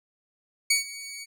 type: tone with ADSR envelope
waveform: 15% pulse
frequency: 2248 Hz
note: C#7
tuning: 24 cents sharp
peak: -11 dBFS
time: 0.7-1.26 s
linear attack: 6 ms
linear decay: 130 ms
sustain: -19 dB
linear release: 32 ms
effects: none